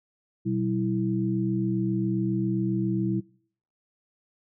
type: tone cluster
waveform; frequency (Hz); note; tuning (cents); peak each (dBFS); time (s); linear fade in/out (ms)
sine; 123 / 190.4 / 327.8; B2 / F#3 / E4; -7 / +50 / -10; -29 / -27 / -28; 0.45-3.21; 20
effects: noise-tail reverb RT60 0.6 s tail -25 dB re dry